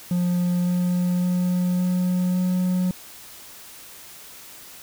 triangle tone with pitch steps, 177.2 / 178.43 / 179.67 / 180.92 / 182.18 Hz, F3 / F3 / F3 / F#3 / F#3, +25 / +37 / +49 / -39 / -27 cents, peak -17 dBFS, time 0.11-2.91 s, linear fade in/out 2 ms, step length 560 ms, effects white hiss -43 dBFS RMS until 4.82 s

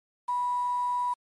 sine tone with quantisation, 982 Hz, B5, 10 cents flat, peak -25 dBFS, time 0.28-1.14 s, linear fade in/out 10 ms, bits 8, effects MP3 48 kbps

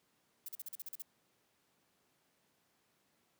violet noise bursts, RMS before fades -44 dBFS, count 9, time 0.46-1.021 s, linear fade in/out 2 ms, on 25 ms, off 42 ms, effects pink hiss -75 dBFS RMS until 3.39 s + high-pass 150 Hz 12 dB/octave

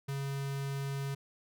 square tone with notch filter, 138.3 Hz, C#3, 4 cents flat, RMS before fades -36 dBFS, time 0.08-1.15 s, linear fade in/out 10 ms, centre 590 Hz, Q 2, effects none

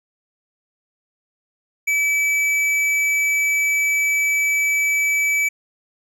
sine tone with tanh clipping, 2300 Hz, D7, 37 cents flat, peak -18 dBFS, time 1.87-5.49 s, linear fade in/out 10 ms, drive 12 dB, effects none

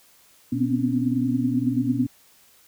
sine tone cluster, 121.4 / 243.3 / 252 / 261.4 / 283 Hz, B2 / B3 / B3 / C4 / C#4, -29 / -26 / +35 / -1 / +36 cents, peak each -28 / -26 / -26 / -26 / -27 dBFS, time 0.52-2.07 s, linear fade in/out 10 ms, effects white hiss -56 dBFS RMS until 2.67 s

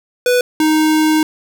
square tone pair in turn, 493.9 / 311.1 Hz, B4 / D#4, 0 / 0 cents, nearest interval minor sixth, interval 800 cents, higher first, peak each -11 dBFS, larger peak neither, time 0.26-0.41 / 0.6-1.23 s, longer second, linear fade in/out 2 ms, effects none

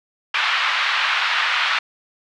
pink band-pass noise, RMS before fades -20 dBFS, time 0.34-1.79 s, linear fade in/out 5 ms, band 1100 to 3600 Hz, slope 24 dB/octave, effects none

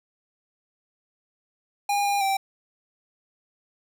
square tone with pitch steps, 812 / 807 / 780 Hz, G#5 / G#5 / G5, -39 / -50 / -9 cents, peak -22 dBFS, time 1.89-2.37 s, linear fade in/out 5 ms, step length 160 ms, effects none

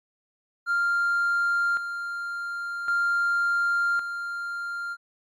triangle tone with tremolo, 1395 Hz, F6, 2 cents flat, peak -18 dBFS, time 0.66-4.97 s, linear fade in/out 50 ms, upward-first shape square, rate 0.45 Hz, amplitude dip 65%, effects tanh soft clip ceiling -16 dBFS + MP3 64 kbps

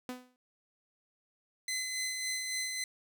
sawtooth tone with exponential decay, 251 Hz, B3, 28 cents sharp, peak -31 dBFS, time 0.09-0.36 s, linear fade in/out 1 ms, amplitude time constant 58 ms
15% pulse tone with tremolo, 2037 Hz, C7, 47 cents flat, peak -26 dBFS, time 1.68-2.84 s, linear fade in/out 2 ms, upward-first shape sine, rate 3.6 Hz, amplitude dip 35%
effects none

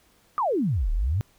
sine exponential two-way sweep, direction down then up, 1244.5 to 34.47 to 113.2 Hz, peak -21 dBFS, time 0.38-1.21 s, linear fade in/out 0 ms, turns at 0.91 s, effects pink hiss -61 dBFS RMS until 1.38 s

